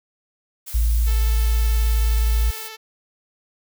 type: noise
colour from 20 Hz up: blue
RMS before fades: -34 dBFS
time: 0.66-2.69 s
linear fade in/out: 20 ms
type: tone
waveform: sine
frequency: 56.3 Hz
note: A1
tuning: 40 cents sharp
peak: -15 dBFS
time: 0.74-2.51 s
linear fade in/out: 10 ms
type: tone with vibrato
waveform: 5% pulse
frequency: 440 Hz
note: A4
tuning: in tune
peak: -23 dBFS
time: 1.06-2.77 s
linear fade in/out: 20 ms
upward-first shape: sine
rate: 19 Hz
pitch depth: 21 cents each way
effects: none